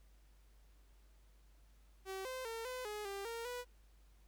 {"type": "tone with pitch steps", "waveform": "sawtooth", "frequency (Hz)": [383, 516, 454.8, 507, 420.1, 396.3, 462.3, 491.5], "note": ["G4", "C5", "A#4", "B4", "G#4", "G4", "A#4", "B4"], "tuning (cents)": [-40, -24, -43, 45, 20, 19, -14, -8], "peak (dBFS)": -38, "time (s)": [2.05, 3.65], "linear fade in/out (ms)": 50, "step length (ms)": 200, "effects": ["added 50 Hz sine -62 dBFS peak until 4.27 s", "pink hiss -74 dBFS RMS until 4.27 s"]}